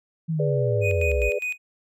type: linear sweep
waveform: sine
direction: down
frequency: 165.7 to 51.8 Hz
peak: -22 dBFS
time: 0.28-1.3 s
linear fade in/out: 20 ms
type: chord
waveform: sine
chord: G# diminished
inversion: none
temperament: equal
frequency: 415.3 / 493.9 / 587.3 Hz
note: G#4 / B4 / D5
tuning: 0 / 0 / 0 cents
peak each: -27 dBFS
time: 0.39-1.39 s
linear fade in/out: 10 ms
type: tone with tremolo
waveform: triangle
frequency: 2489 Hz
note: D#7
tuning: in tune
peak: -23 dBFS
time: 0.81-1.58 s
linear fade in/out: 50 ms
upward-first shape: square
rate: 4.9 Hz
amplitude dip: 75%
effects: none